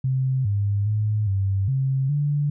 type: tone with pitch steps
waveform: sine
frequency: 131.2 / 101.3 / 106.4 / 97.4 / 133.9 / 145.6 Hz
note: C3 / G#2 / G#2 / G2 / C3 / D3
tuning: +5 / -43 / +42 / -11 / +40 / -15 cents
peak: -19 dBFS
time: 0.04-2.5 s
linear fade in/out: 5 ms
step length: 410 ms
effects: none